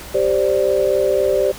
sine chord, G suspended fourth, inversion none, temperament equal, 392 / 523.3 / 587.3 Hz, G4 / C5 / D5, 0 / 0 / 0 cents, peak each -18 dBFS, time 0.14-1.52 s, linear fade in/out 10 ms, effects added 60 Hz sine -42 dBFS peak until 1.58 s + pink hiss -35 dBFS RMS until 1.58 s

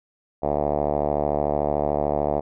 5% pulse tone with low-pass filter, 73.5 Hz, D2, 2 cents sharp, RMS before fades -23 dBFS, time 0.42-2.41 s, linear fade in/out 20 ms, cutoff 680 Hz, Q 3, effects none

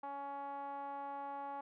5% pulse tone with low-pass filter, 280 Hz, C#4, 18 cents sharp, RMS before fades -44 dBFS, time 0.03-1.61 s, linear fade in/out 5 ms, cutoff 910 Hz, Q 5.8, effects none

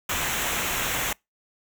pink noise with comb filter, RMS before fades -27 dBFS, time 0.09-1.13 s, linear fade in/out 5 ms, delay 0.21 ms, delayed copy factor -0.65, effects noise-tail reverb RT60 0.2 s tail -26 dB re dry

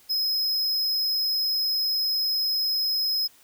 square tone, 5110 Hz, D#8, 45 cents sharp, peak -23 dBFS, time 0.09-3.28 s, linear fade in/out 20 ms, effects white hiss -56 dBFS RMS until 3.43 s

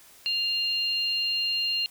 sine tone pair together, 2794 / 4205 Hz, F7 / C8, 0 / +8 cents, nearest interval perfect fifth, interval 708 cents, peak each -27 dBFS, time 0.26-1.86 s, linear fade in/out 0 ms, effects white hiss -53 dBFS RMS until 1.9 s

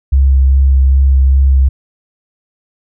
sine tone with vibrato, 67.1 Hz, C2, 44 cents sharp, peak -5 dBFS, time 0.12-1.69 s, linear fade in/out 10 ms, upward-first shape sine, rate 2.5 Hz, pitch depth 17 cents each way, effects none

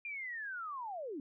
sine linear sweep, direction down, 2419 to 256.2 Hz, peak -39 dBFS, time 0.05-1.2 s, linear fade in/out 2 ms, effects none

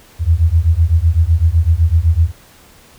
sine beating tone pair, 78.6 / 86.5 Hz, D#2 / F2, +18 / -16 cents, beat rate 7.9 Hz, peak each -12 dBFS, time 0.19-2.32 s, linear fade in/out 50 ms, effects pink hiss -45 dBFS RMS until 2.98 s

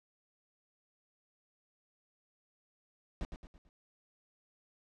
brown noise with echo, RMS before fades -37 dBFS, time 3.21-3.25 s, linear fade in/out 0 ms, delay 110 ms, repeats 4, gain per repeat -7 dB, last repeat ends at 3.69 s, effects low-pass 6000 Hz 12 dB/octave

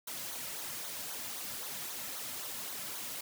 white noise with flanger, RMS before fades -41 dBFS, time 0.07-3.21 s, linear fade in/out 5 ms, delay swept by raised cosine 0.38 to 2.68 ms, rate 3.8 Hz, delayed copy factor -0.65, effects none

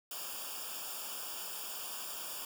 white noise with comb filter, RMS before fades -42 dBFS, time 0.11-2.45 s, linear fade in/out 2 ms, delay 0.49 ms, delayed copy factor -0.95, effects none

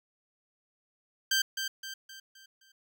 15% pulse tone with echo, 1568 Hz, G6, in tune, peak -18 dBFS, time 1.31-1.42 s, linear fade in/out 5 ms, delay 260 ms, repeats 5, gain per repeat -7 dB, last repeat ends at 2.72 s, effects none

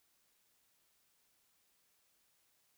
silence, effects white hiss -75 dBFS RMS until 2.77 s

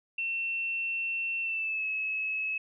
sine tone with pitch glide, 2700 to 2581 Hz, E7 to E7, +41 to -37 cents, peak -29 dBFS, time 0.18-2.58 s, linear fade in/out 5 ms, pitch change -78 cents, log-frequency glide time 1.42-1.86 s, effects none

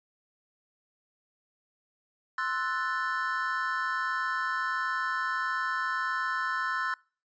triangle chord, F# half-diminished seventh, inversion second, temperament equal, 1046.5 / 1318.5 / 1480 / 1760 Hz, C6 / E6 / F#6 / A6, 0 / 0 / 0 / 0 cents, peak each -32 dBFS, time 2.38-6.94 s, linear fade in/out 2 ms, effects noise-tail reverb RT60 0.4 s tail -26 dB re dry + resampled to 16000 Hz

